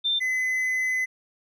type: tone pair in turn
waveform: sine / triangle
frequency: 3581 / 2026 Hz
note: A7 / B6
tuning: +30 / +44 cents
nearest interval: minor seventh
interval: 986 cents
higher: first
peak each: -21 dBFS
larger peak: neither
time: 0.04-0.2 / 0.2-1.06 s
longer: second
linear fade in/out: 20 ms
effects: none